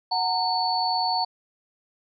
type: tone cluster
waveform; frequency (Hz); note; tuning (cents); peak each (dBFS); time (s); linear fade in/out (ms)
sine; 738 / 915 / 4455; F#5 / A#5 / C#8; -5 / -32 / +8; -26; 0.11-1.25; 10
effects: none